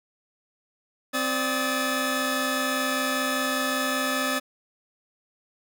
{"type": "tone cluster", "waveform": "sawtooth", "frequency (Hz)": [260.8, 587, 1270, 1736], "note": ["C4", "D5", "D#6", "A6"], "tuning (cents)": [-5, -1, 35, -24], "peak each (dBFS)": [-25, -27, -26, -26], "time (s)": [1.13, 4.4], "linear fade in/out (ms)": 20, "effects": []}